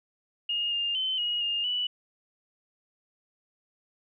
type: tone with pitch steps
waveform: sine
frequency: 2847 / 2811 / 3064 / 2890 / 2825 / 2959 Hz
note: F7 / F7 / G7 / F#7 / F7 / F#7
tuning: +33 / +11 / -40 / -41 / +19 / -1 cents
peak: -26 dBFS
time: 0.49-1.87 s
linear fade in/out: 5 ms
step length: 230 ms
effects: none